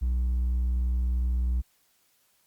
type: tone with hard clipping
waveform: triangle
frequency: 61.4 Hz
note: B1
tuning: 9 cents flat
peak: -22 dBFS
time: 0.01-1.62 s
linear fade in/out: 20 ms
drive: 1 dB
effects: white hiss -67 dBFS RMS until 2.46 s + Opus 48 kbps